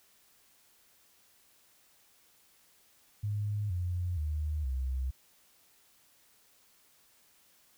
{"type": "tone with pitch steps", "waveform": "sine", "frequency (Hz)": [103.83, 88.84, 76.01, 65.03], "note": ["G#2", "F2", "D#2", "C2"], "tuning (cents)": [0, 30, -40, -10], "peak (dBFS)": -30, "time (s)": [3.23, 5.11], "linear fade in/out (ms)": 10, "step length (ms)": 470, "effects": ["white hiss -65 dBFS RMS until 7.77 s"]}